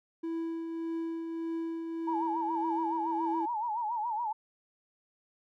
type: tone with tremolo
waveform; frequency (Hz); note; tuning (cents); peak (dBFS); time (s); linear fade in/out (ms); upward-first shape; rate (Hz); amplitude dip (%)
triangle; 329.6; E4; 0; -29; 0.23-3.46; 10; triangle; 1.7; 40
type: tone with vibrato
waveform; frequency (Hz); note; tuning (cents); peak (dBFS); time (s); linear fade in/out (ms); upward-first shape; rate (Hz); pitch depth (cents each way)
sine; 902; A5; +43; -30; 2.07-4.33; 10; sine; 7.1; 130
effects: none